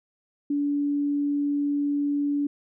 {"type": "tone", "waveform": "sine", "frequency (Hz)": 287.6, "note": "D4", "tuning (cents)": -36, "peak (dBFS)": -22, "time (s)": [0.5, 2.47], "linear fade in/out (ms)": 5, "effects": []}